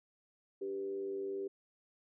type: tone with frequency modulation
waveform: sine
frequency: 392 Hz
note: G4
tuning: in tune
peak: -36 dBFS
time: 0.61-1.48 s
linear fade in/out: 10 ms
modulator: 97.7 Hz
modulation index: 0.49
effects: none